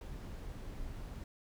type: noise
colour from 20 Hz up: brown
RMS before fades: -44 dBFS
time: 0.01-1.24 s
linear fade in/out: 2 ms
effects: none